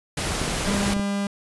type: noise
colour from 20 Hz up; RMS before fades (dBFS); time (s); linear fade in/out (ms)
pink; -26; 0.17-0.94; 5
type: clicks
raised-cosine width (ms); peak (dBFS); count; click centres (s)
3; -17; 8; 0.416 / 0.479 / 0.679 / 0.712 / 0.747 / 0.88 / 0.966 / 0.996
type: tone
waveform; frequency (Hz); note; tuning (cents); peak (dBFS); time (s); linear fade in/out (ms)
45% pulse; 200.5; G3; +39; -23; 0.67-1.27; 2
effects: resampled to 24000 Hz